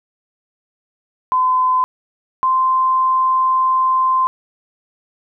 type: tone pair in turn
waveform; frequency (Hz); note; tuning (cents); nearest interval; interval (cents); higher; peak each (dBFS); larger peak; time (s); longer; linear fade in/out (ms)
sine; 1021 / 1040; C6 / C6; -43 / -11; unison; 32; second; -12 / -12; neither; 1.32-1.84 / 2.43-4.27; second; 0
effects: none